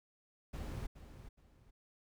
brown noise with echo, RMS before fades -42 dBFS, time 0.53-0.87 s, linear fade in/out 10 ms, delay 420 ms, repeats 2, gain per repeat -11 dB, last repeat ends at 1.71 s, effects none

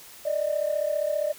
sine tone pair together, 588 / 623 Hz, D5 / D#5, +2 / +2 cents, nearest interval minor second, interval 100 cents, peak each -25 / -26 dBFS, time 0.25-1.33 s, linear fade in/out 10 ms, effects tanh soft clip ceiling -17 dBFS + white hiss -47 dBFS RMS until 1.38 s

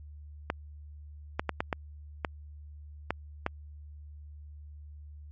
clicks, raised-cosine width 0.5 ms, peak -13 dBFS, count 8, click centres 0.501 / 1.395 / 1.493 / 1.605 / 1.728 / 2.248 / 3.106 / 3.464 s, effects added 74 Hz sine -44 dBFS peak until 5.31 s + MP3 32 kbps

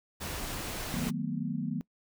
pink noise, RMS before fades -37 dBFS, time 0.2-1.11 s, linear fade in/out 20 ms
sine chord, B dominant seventh, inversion first, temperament equal with one note detuned, 155.56 / 185 / 224 / 246.9 Hz, D#3 / F#3 / A3 / B3, 0 / 0 / +31 / 0 cents, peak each -36 dBFS, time 0.94-1.81 s, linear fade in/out 0 ms
effects noise-tail reverb RT60 0.1 s tail -23 dB re dry

